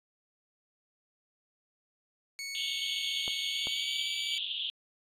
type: tone with pitch glide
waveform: 20% pulse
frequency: 2217 to 2298 Hz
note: C#7 to D7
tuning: 0 to -38 cents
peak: -32 dBFS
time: 2.39-4.38 s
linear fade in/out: 0 ms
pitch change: +62 cents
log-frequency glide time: 3.49-4.06 s
type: band-pass noise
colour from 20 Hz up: pink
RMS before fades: -35 dBFS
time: 2.55-4.7 s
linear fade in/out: 0 ms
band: 2900 to 3600 Hz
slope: 96 dB/octave
type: clicks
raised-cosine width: 1 ms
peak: -27 / -27 dBFS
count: 2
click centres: 3.279 / 3.671 s
effects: resampled to 32000 Hz